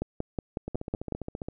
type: two click trains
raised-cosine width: 2 ms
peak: -21 / -16 dBFS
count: 13 / 7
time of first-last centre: 0.68-1.485 / 0.02-1.123 s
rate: 14.9 / 5.44 Hz
effects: none